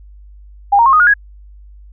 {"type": "tone with pitch steps", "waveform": "sine", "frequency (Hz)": [806, 931.2, 1075.9, 1243, 1436.1, 1659.2], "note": ["G5", "A#5", "C6", "D#6", "F6", "G#6"], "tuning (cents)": [48, -2, 48, -2, 48, -2], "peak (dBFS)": -6, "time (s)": [0.72, 1.14], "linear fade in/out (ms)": 10, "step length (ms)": 70, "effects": ["added 50 Hz sine -36 dBFS peak until 1.92 s"]}